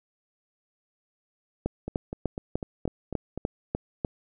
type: two click trains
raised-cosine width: 2 ms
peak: -19 / -13 dBFS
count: 7 / 9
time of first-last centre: 1.88-3.376 / 1.66-4.048 s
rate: 4.01 / 3.35 Hz
effects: none